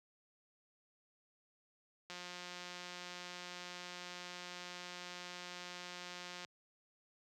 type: click train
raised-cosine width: 0.2 ms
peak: -30 dBFS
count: 775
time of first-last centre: 2.1-6.448 s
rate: 178 Hz
effects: high-pass 100 Hz 12 dB/octave